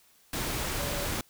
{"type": "tone in noise", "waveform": "sine", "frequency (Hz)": 573, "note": "D5", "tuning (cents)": -43, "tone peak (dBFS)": -38, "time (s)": [0.79, 1.06], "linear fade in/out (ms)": 2, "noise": "pink", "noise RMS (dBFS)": -32, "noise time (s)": [0.33, 1.21], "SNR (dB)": -9, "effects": ["white hiss -62 dBFS RMS until 1.29 s"]}